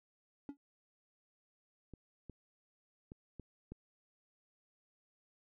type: tone with exponential decay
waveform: triangle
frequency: 282.8 Hz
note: C#4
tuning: 35 cents sharp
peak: -36 dBFS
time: 0.49-0.57 s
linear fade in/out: 1 ms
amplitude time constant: 17 ms
type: clicks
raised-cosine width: 3 ms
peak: -37 / -35 / -36 / -34 / -33 dBFS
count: 5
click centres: 1.937 / 2.297 / 3.119 / 3.397 / 3.72 s
effects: none